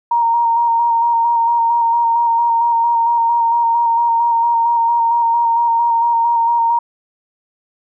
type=tone with vibrato; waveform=sine; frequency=932.3 Hz; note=A#5; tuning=in tune; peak=-11 dBFS; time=0.11-6.79 s; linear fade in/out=5 ms; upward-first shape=square; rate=4.4 Hz; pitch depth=18 cents each way; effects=none